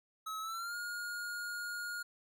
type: tone with pitch glide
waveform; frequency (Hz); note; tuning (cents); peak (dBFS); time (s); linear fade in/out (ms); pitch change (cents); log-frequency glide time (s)
square; 1287 to 1428; E6 to F6; -42 to +38; -39; 0.26-2.03; 10; +180; 0.4-0.76
effects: none